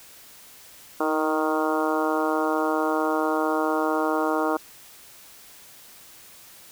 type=harmonic tone with a mistuned harmonic; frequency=155.56 Hz; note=D#3; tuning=in tune; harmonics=2 / 3 / 4 / 5 / 6 / 7 / 8 / 9; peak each=-26 / -28 / -29 / -30 / -31 / -31 / -32 / -33 dBFS; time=1-4.57 s; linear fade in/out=5 ms; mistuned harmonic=2; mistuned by=+25 cents; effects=white hiss -48 dBFS RMS until 6.71 s